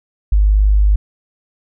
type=tone; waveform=sine; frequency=51 Hz; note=G#1; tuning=31 cents flat; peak=-8 dBFS; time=0.32-0.96 s; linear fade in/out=5 ms; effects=none